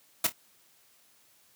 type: noise with echo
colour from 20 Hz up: white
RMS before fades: -24 dBFS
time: 0.24-0.27 s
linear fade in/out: 5 ms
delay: 27 ms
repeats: 2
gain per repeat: -12 dB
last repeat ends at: 0.324 s
effects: white hiss -63 dBFS RMS until 1.55 s + high-pass 80 Hz 12 dB/octave